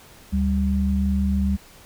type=tone pair together; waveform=sine; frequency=73.42 / 196 Hz; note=D2 / G3; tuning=0 / 0 cents; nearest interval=octave + perfect fourth; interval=1700 cents; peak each=-21 dBFS; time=0.32-1.57 s; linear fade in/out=20 ms; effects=pink hiss -48 dBFS RMS until 1.85 s